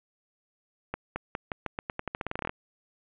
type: accelerating click train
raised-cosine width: 0.5 ms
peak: -16 dBFS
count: 19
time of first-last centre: 0.94-2.494 s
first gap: 220 ms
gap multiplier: 0.87
effects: resampled to 8000 Hz + 7-bit